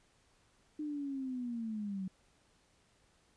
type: linear sweep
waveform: sine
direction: down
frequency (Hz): 305.4 to 185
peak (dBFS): -36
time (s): 0.79-2.08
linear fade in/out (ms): 5
effects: pink hiss -70 dBFS RMS until 3.36 s + resampled to 22050 Hz